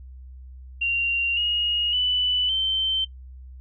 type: tone with pitch steps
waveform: sine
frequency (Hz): 2766 / 2873 / 2985 / 3101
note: F7 / F7 / F#7 / G7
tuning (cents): -17 / +48 / +15 / -19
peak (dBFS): -20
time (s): 0.81-3.05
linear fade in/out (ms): 10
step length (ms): 560
effects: noise-tail reverb RT60 0.1 s tail -19 dB re dry + added 64 Hz sine -39 dBFS peak until 3.6 s